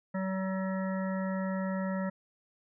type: harmonic tone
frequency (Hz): 189.9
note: F#3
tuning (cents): +45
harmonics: 1 / 3 / 5 / 7 / 9 / 10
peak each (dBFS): -31 / -37 / -43 / -44 / -48 / -46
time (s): 0.14-2.1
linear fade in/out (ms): 10
effects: none